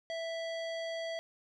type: tone with low-pass filter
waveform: square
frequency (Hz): 659.3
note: E5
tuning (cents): 0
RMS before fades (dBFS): -38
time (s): 0.1-1.19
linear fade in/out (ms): 0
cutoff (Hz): 4200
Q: 1.5
effects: none